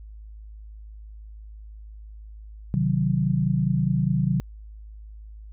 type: chord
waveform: sine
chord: C diminished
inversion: none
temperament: equal with one note detuned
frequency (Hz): 130.81 / 155.56 / 185.53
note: C3 / Eb3 / Gb3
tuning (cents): 0 / 0 / +5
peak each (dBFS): -24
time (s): 2.74-4.4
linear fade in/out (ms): 0
effects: added 53 Hz sine -39 dBFS peak until 5.52 s